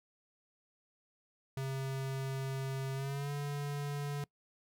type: tone with pitch glide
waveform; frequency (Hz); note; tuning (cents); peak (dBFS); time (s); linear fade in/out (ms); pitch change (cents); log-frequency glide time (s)
square; 134.3 to 143.94; C3 to D3; +46 to -34; -36; 1.57-4.24; 2; +120; 2.94-3.31
effects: noise-tail reverb RT60 0.1 s tail -23 dB re dry